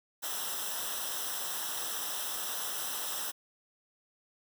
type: noise with comb filter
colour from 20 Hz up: white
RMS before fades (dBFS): -36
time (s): 0.22-3.32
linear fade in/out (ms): 20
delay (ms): 0.44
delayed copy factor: -0.8
effects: none